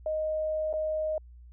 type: tone with dropouts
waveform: sine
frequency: 622.3 Hz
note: D#5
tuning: in tune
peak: -27 dBFS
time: 0.06-1.18 s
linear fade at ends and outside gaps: 2 ms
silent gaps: 0.729-0.737 s
effects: added 60 Hz sine -47 dBFS peak until 1.52 s